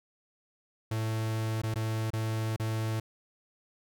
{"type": "tone with dropouts", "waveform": "45% pulse", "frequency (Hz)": 110.7, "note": "A2", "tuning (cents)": 11, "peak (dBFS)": -29, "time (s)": [0.91, 3], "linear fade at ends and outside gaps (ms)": 5, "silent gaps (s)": [[1.618, 1.634], [1.742, 1.757], [2.104, 2.133], [2.563, 2.597]], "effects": []}